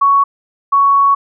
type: tone pair in turn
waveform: sine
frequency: 1115 / 1115 Hz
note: C#6 / C#6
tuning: +10 / +10 cents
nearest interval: unison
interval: 0 cents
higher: neither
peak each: -7 dBFS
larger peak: neither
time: 0.01-0.24 / 0.72-1.15 s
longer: second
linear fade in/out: 10 ms
effects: none